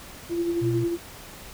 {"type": "tone with tremolo", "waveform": "sine", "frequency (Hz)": 341.5, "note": "F4", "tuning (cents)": -39, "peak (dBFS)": -21, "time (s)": [0.29, 0.98], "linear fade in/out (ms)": 50, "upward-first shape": "sine", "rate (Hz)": 11, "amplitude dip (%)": 45}
{"type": "tone", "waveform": "sine", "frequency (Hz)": 121.6, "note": "B2", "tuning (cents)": -26, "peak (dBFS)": -24, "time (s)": [0.61, 0.85], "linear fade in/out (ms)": 20}
{"effects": ["pink hiss -43 dBFS RMS until 1.53 s"]}